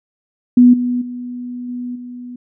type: tone with level steps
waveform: sine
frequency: 245.9 Hz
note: B3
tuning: 7 cents flat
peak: -4 / -15 / -24 / -22 / -28 dBFS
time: 0.57-2.36 s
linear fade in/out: 5 ms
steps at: 0.73 / 1.01 / 1.68 / 1.95 s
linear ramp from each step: 10 ms
effects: none